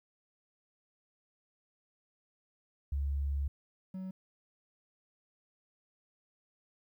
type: tone pair in turn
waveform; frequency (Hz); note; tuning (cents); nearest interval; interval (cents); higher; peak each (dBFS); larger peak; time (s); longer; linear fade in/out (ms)
sine / triangle; 70.2 / 187.85; C#2 / F#3; +22 / +26; octave + perfect fourth; 1704; second; -30 / -36; first; 2.92-3.48 / 3.94-4.11; first; 5
effects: 12-bit